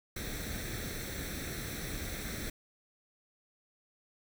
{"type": "noise with comb filter", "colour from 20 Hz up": "pink", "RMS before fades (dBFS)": -39, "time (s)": [0.16, 2.5], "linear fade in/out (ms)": 5, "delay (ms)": 0.51, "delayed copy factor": 0.7, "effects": []}